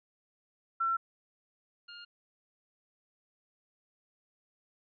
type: tone pair in turn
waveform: sine / 10% pulse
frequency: 1351 / 1412.6 Hz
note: E6 / F6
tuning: +42 / +19 cents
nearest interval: minor second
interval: 77 cents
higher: second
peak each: -27 / -36 dBFS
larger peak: first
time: 0.8-0.97 / 1.88-2.05 s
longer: neither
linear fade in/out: 10 ms
effects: resampled to 11025 Hz